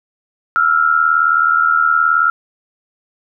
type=tone pair together; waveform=sine; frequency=1328 / 1407 Hz; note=E6 / F6; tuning=+12 / +12 cents; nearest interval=minor second; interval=100 cents; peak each=-13 dBFS; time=0.56-2.3 s; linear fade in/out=0 ms; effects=none